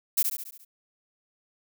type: noise with echo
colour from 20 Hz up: violet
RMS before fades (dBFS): -22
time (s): 0.17-0.23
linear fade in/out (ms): 10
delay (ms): 70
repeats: 6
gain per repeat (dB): -5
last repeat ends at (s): 0.65
effects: none